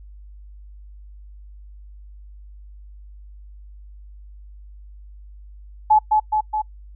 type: tone with echo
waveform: sine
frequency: 857 Hz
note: A5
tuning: 46 cents flat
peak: -10 dBFS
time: 5.9-5.99 s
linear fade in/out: 10 ms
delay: 210 ms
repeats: 3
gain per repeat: -3 dB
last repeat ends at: 6.62 s
effects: noise-tail reverb RT60 0.1 s tail -25 dB re dry + added 50 Hz sine -39 dBFS peak until 6.95 s